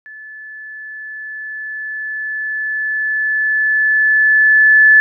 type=tone with level ramp; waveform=sine; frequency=1734 Hz; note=A6; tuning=26 cents flat; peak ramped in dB=-32 to -4 dBFS; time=0.06-5 s; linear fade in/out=0 ms; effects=none